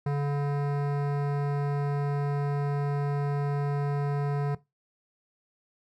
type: tone with hard clipping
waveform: sine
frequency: 143.1 Hz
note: D3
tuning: 45 cents flat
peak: -27 dBFS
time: 0.06-4.55 s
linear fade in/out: 5 ms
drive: 17 dB
effects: noise-tail reverb RT60 0.2 s tail -18 dB re dry